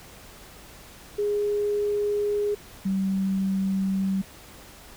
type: tone pair in turn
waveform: sine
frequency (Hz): 413 / 192.62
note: G#4 / G3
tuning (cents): -10 / -30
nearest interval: octave + minor second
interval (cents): 1320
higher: first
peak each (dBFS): -22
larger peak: neither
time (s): 1.18-2.55 / 2.85-4.22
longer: neither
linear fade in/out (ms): 10
effects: added 50 Hz sine -57 dBFS peak until 4.96 s + pink hiss -47 dBFS RMS until 4.96 s